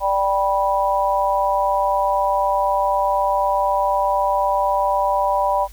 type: chord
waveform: sine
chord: G major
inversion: second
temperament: just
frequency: 588 / 784 / 980 Hz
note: D5 / G5 / B5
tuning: +2 / 0 / -14 cents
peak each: -21 / -21 / -19 dBFS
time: 0-5.68 s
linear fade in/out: 50 ms
effects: added 50 Hz sine -38 dBFS peak until 5.72 s + white hiss -49 dBFS RMS until 5.72 s